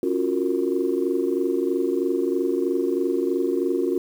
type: chord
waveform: sine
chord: Gb major seventh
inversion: second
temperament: just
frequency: 277.5 / 346.9 / 370 / 462.5 Hz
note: Db4 / F4 / Gb4 / Bb4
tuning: +2 / -12 / 0 / -14 cents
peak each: -26 / -24 / -24 / -28 dBFS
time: 0.03-3.98 s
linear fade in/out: 2 ms
effects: tanh soft clip ceiling -10 dBFS + 8-bit